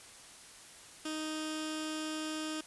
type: tone with notch filter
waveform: 15% pulse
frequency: 311.1 Hz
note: D#4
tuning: in tune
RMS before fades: -38 dBFS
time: 1.05-2.61 s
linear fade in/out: 5 ms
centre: 800 Hz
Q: 0.69
effects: white hiss -53 dBFS RMS until 2.66 s + resampled to 24000 Hz